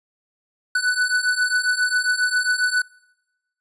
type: beating tone pair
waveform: square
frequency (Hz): 1486 / 1493.4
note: F#6 / F#6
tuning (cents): +7 / +16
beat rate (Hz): 7.4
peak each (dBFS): -23 / -21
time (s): 0.75-2.82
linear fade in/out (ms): 5
effects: noise-tail reverb RT60 1.0 s tail -25 dB re dry + resampled to 24000 Hz